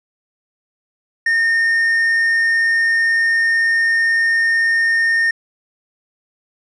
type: tone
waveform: triangle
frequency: 1829 Hz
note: A#6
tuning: 33 cents flat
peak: -11 dBFS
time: 1.26-5.31 s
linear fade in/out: 5 ms
effects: resampled to 22050 Hz